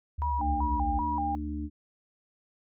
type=exponential sweep; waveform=sine; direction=down; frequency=75.5 to 58.27 Hz; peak=-29 dBFS; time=0.18-1.01 s; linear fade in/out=10 ms
type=tone with vibrato; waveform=sine; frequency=880 Hz; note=A5; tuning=in tune; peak=-28 dBFS; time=0.22-1.35 s; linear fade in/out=0 ms; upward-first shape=square; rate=2.6 Hz; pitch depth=160 cents each way
type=harmonic tone; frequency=74.6 Hz; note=D2; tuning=28 cents sharp; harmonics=1 / 3 / 4; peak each=-34 / -39 / -35 dBFS; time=0.38-1.7 s; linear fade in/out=50 ms
effects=none